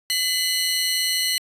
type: tone cluster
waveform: sawtooth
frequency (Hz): 2015 / 2967 / 4109 / 4283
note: B6 / F#7 / C8 / C8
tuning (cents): +34 / +4 / -32 / +40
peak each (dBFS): -23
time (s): 0.1-1.38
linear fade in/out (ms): 0
effects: resampled to 32000 Hz